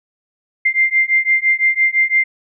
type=beating tone pair; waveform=sine; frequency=2093 / 2098.9 Hz; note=C7 / C7; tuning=0 / +5 cents; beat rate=5.9 Hz; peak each=-15 / -15 dBFS; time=0.65-2.24 s; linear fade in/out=10 ms; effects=none